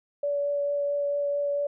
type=tone with vibrato; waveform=sine; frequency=573 Hz; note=D5; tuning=43 cents flat; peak=-24 dBFS; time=0.23-1.67 s; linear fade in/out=5 ms; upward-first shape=triangle; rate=4.5 Hz; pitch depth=10 cents each way; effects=none